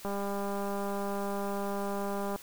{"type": "click train", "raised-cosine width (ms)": 1, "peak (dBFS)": -22, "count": 463, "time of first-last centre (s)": [0.05, 2.36], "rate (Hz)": 200, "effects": ["white hiss -50 dBFS RMS until 2.42 s"]}